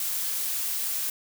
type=noise; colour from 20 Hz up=blue; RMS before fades=-29 dBFS; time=0-1.1 s; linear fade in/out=2 ms; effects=none